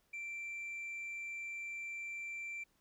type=tone; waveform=sine; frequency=2349 Hz; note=D7; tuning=in tune; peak=-38 dBFS; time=0.13-2.64 s; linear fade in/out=10 ms; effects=tanh soft clip ceiling -40 dBFS + pink hiss -75 dBFS RMS until 2.8 s